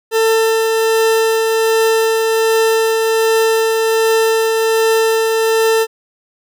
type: tone with tremolo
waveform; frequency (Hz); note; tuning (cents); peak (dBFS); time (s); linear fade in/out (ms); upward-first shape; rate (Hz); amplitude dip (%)
40% pulse; 447.1; A4; +28; -9; 0.11-5.87; 50; triangle; 1.3; 30
effects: none